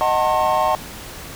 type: chord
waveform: triangle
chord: D# diminished seventh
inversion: none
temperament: just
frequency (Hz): 622.3 / 746.7 / 896 / 1075.3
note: D#5 / F#5 / A5 / C6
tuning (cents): 0 / +16 / +31 / +47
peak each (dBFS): -19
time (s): 0.01-0.75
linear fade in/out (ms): 0
effects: pink hiss -35 dBFS RMS until 1.35 s